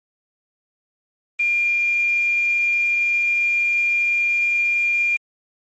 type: tone with quantisation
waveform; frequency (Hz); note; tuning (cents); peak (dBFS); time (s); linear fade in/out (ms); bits
sine; 2400; D7; +37; -16; 1.39-5.17; 10; 6
effects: MP3 32 kbps